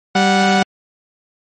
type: tone pair together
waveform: sawtooth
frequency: 194.94 / 736 Hz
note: G3 / F#5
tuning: -9 / -9 cents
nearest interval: octave + major seventh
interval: 2300 cents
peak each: -10 dBFS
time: 0.15-0.63 s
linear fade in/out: 5 ms
effects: low-pass 6000 Hz 12 dB/octave + MP3 32 kbps